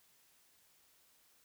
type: silence
effects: white hiss -69 dBFS RMS until 1.44 s